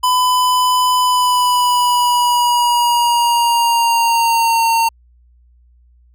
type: tone with pitch glide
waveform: square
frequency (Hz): 1003 to 914.5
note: B5 to A#5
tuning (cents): +26 to -33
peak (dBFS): -12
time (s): 0.03-4.89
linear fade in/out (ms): 10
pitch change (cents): -159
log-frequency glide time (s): 0.98-4.63
effects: added 60 Hz sine -47 dBFS peak until 6.14 s